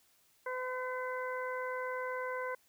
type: harmonic tone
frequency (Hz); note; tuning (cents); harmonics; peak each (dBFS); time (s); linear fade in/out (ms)
508; B4; +49; 1 / 2 / 3 / 4; -38 / -40 / -42 / -46; 0.46-2.55; 5
effects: white hiss -69 dBFS RMS until 2.68 s